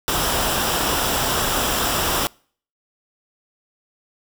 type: noise with comb filter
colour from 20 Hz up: pink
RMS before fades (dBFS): -21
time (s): 0.08-2.27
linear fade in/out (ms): 0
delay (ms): 0.46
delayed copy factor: -0.5
effects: noise-tail reverb RT60 0.5 s tail -26 dB re dry